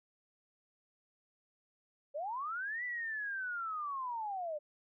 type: linear two-way sweep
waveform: sine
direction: up then down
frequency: 543 to 1993 to 578 Hz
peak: -36 dBFS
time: 2.14-4.59 s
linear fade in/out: 20 ms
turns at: 2.84 s
effects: none